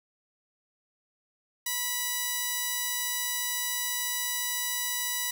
5% pulse tone pair together, 979 / 1958 Hz, B5 / B6, -15 / -15 cents, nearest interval octave, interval 1200 cents, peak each -22 dBFS, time 1.66-5.31 s, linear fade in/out 5 ms, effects 9-bit

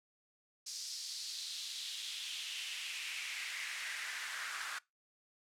pink noise with high-pass filter sweep, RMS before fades -42 dBFS, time 0.66-4.79 s, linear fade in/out 10 ms, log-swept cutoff 5300 to 1400 Hz, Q 2.9, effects noise-tail reverb RT60 0.2 s tail -22 dB re dry + low-pass 9000 Hz 12 dB/octave

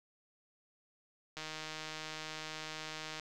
click train, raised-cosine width 0.2 ms, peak -25 dBFS, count 286, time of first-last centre 1.37-3.197 s, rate 156 Hz, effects none

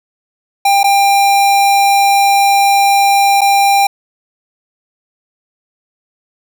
square tone with dropouts, 796 Hz, G5, 26 cents sharp, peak -8 dBFS, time 0.65-3.87 s, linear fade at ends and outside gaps 5 ms, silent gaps 0.832-0.841 / 3.409-3.415 s, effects none

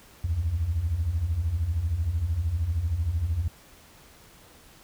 sine beating tone pair, 73.42 / 86.42 Hz, D2 / F2, 0 / -18 cents, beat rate 13 Hz, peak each -29 / -24 dBFS, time 0.24-3.48 s, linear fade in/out 5 ms, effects tanh soft clip ceiling -18 dBFS + pink hiss -53 dBFS RMS until 4.83 s

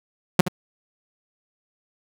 sawtooth tone with echo, 180.4 Hz, F#3, 44 cents flat, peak -5 dBFS, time 0.39-0.41 s, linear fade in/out 5 ms, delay 73 ms, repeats 1, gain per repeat -12 dB, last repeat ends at 0.483 s, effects none

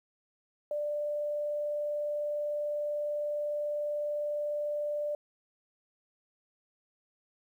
sine tone with vibrato, 591 Hz, D5, 11 cents sharp, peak -30 dBFS, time 0.71-5.15 s, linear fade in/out 2 ms, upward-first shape triangle, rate 20 Hz, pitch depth 15 cents each way, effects 11-bit

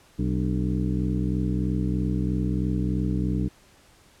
harmonic tone with a mistuned harmonic, 63.1 Hz, B1, 38 cents sharp, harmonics 1 / 2 / 3 / 4 / 5 / 6 / 7, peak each -28 / -28 / -27 / -36 / -30 / -40 / -41 dBFS, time 0.18-3.49 s, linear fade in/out 20 ms, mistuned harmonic 5, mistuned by -100 cents, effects pink hiss -56 dBFS RMS until 4.2 s + low-pass 11000 Hz 12 dB/octave

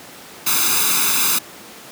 white noise with comb filter, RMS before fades -17 dBFS, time 0.46-1.39 s, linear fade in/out 10 ms, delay 0.8 ms, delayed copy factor +0.85, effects pink hiss -38 dBFS RMS until 1.91 s + high-pass 200 Hz 12 dB/octave

